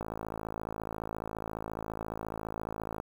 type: click train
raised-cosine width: 1 ms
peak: -22 dBFS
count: 164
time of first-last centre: 0.01-3.001 s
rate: 54.5 Hz
effects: 8-bit